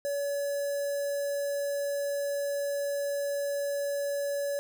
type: tone with notch filter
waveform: square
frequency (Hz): 568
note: C#5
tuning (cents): +42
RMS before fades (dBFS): -31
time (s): 0.05-4.59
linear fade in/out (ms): 0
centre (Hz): 2700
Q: 0.57
effects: none